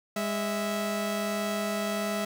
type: tone pair together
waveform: sawtooth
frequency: 204.4 / 654.6 Hz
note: G#3 / E5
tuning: -27 / -12 cents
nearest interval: octave + minor sixth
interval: 2015 cents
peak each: -27 dBFS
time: 0.16-2.25 s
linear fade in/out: 5 ms
effects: none